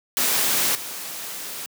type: noise with level steps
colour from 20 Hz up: white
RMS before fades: -21 / -33 dBFS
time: 0.17-1.66 s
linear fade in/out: 0 ms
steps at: 0.75 s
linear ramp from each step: 2 ms
effects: high-pass 150 Hz 12 dB/octave